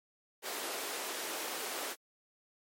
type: high-pass noise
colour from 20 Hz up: pink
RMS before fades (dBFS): -39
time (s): 0.42-1.96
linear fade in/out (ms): 50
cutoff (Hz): 330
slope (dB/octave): 24
effects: MP3 64 kbps